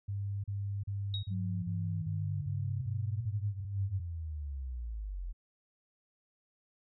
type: tone bursts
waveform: sine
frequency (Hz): 100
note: G2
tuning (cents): +35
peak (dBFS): -33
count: 10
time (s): 0.08-4.004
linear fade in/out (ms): 10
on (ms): 360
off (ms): 36
type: tone with exponential decay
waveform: sine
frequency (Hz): 3785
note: A#7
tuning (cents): +26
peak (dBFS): -33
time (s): 1.14-1.34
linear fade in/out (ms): 1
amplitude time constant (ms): 43
type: linear sweep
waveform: sine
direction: down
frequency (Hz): 185 to 40.85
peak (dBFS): -36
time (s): 1.3-5.33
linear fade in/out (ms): 20
effects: none